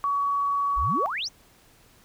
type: tone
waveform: sine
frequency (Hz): 1129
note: C#6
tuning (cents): +31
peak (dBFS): -22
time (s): 0.04-1.06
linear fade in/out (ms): 0
type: exponential sweep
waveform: sine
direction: up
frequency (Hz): 41.2 to 6480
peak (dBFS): -27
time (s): 0.76-1.29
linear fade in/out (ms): 20
effects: pink hiss -57 dBFS RMS until 2.04 s